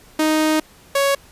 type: tone pair in turn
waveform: sawtooth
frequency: 311.1 / 555.9 Hz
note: D#4 / C#5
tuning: 0 / +5 cents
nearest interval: minor seventh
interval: 1005 cents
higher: second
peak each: -11 dBFS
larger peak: neither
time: 0.19-0.6 / 0.95-1.15 s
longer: first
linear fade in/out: 5 ms
effects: pink hiss -48 dBFS RMS until 1.31 s + resampled to 32000 Hz